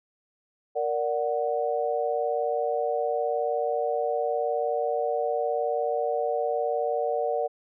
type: chord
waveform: sine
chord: Bb augmented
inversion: none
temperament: equal with one note detuned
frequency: 466.2 / 585.3 / 740 Hz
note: Bb4 / D5 / F#5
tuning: 0 / -6 / 0 cents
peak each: -28 / -28 / -29 dBFS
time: 0.75-7.48 s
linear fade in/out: 20 ms
effects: none